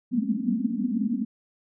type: band-pass noise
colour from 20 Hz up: white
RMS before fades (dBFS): -26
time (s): 0.11-1.25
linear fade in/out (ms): 20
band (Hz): 200 to 260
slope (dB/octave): 96
effects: none